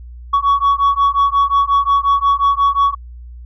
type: beating tone pair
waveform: sine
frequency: 1119 / 1124.6 Hz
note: C#6 / C#6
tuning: +16 / +25 cents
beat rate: 5.6 Hz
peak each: -12 dBFS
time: 0.33-2.95 s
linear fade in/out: 10 ms
effects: tanh soft clip ceiling -8 dBFS + added 60 Hz sine -31 dBFS peak until 3.45 s